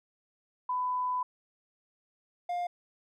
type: tone pair in turn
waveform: sine / triangle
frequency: 1000 / 705.6 Hz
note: B5 / F5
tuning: +21 / +18 cents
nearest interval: tritone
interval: 603 cents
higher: first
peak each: -28 dBFS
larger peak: neither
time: 0.69-1.23 / 2.49-2.67 s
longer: first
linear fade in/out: 5 ms
effects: none